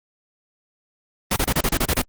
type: noise bursts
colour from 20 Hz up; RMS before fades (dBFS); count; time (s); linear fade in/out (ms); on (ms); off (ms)
pink; -19; 9; 1.31-2.019; 5; 53; 29
effects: Opus 24 kbps